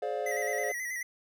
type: chord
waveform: triangle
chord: D half-diminished seventh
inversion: second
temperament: just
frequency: 422.9 / 528.6 / 587.3 / 704.8 Hz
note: Ab4 / C5 / D5 / F5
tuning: +31 / +18 / 0 / +16 cents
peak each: -34 dBFS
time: 0.02-0.72 s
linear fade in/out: 5 ms
type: tone with vibrato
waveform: square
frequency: 1975.5 Hz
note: B6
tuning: in tune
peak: -34 dBFS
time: 0.26-1.03 s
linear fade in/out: 5 ms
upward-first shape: square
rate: 9.3 Hz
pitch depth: 51 cents each way
effects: none